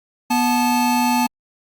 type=tone pair together; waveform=square; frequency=244.6 / 871.7 Hz; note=B3 / A5; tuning=-16 / -16 cents; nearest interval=octave + minor seventh; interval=2200 cents; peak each=-19 dBFS; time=0.3-1.27 s; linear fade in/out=10 ms; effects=Opus 48 kbps